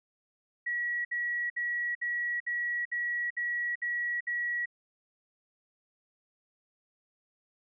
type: tone bursts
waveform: sine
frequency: 1922 Hz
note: B6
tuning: 48 cents flat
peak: -29 dBFS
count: 9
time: 0.66-4.658 s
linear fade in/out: 10 ms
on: 390 ms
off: 61 ms
effects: none